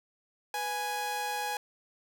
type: tone pair together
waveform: sawtooth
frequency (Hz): 493.9 / 830.6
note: B4 / G#5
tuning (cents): 0 / 0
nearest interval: major sixth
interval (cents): 900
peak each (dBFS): -37 / -28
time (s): 0.54-1.57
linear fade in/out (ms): 2
effects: none